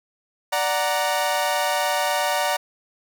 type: chord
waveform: sawtooth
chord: D augmented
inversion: none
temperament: equal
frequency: 587.3 / 740 / 932.3 Hz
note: D5 / F#5 / A#5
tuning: 0 / 0 / 0 cents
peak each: -21 dBFS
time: 0.52-2.57 s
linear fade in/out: 10 ms
effects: none